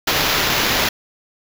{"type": "noise with sample-and-hold", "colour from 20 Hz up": "white", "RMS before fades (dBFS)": -18, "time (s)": [0.07, 0.89], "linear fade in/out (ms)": 5, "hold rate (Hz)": 8820, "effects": []}